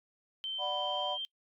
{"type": "tone with pitch glide", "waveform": "sine", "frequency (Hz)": [3106, 3155], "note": ["G7", "G7"], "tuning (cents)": [-17, 10], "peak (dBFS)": -34, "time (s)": [0.44, 1.25], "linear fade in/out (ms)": 0, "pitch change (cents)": 27, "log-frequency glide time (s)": [0.7, 1.13]}
{"type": "chord", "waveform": "sine", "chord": "B minor", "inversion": "first", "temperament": "just", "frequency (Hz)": [592.7, 740.8, 987.8], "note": ["D5", "F#5", "B5"], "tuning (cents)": [16, 2, 0], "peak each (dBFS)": [-37, -36, -38], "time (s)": [0.58, 1.18], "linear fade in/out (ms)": 50}
{"effects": ["noise-tail reverb RT60 0.1 s tail -24 dB re dry", "tanh soft clip ceiling -22 dBFS"]}